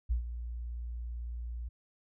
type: tone with ADSR envelope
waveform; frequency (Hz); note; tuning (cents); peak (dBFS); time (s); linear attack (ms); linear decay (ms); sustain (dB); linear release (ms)
sine; 59; A#1; +22; -25; 0.09-1.69; 22; 110; -11; 12
effects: none